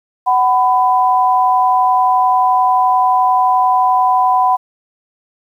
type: tone pair together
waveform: sine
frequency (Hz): 748.6 / 1000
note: F#5 / B5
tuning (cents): +20 / +21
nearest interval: perfect fourth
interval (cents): 501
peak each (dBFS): -12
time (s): 0.26-4.57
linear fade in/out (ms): 20
effects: 8-bit